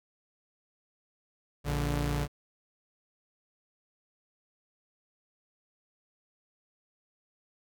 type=tone pair together; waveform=sawtooth; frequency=58.31 / 145 Hz; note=A#1 / D3; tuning=+1 / -22 cents; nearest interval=octave + major third; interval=1577 cents; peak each=-27 dBFS; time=1.64-2.28 s; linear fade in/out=50 ms; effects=none